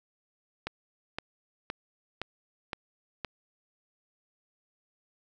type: click train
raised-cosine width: 0.3 ms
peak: -17 dBFS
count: 6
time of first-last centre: 0.67-3.247 s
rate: 1.94 Hz
effects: none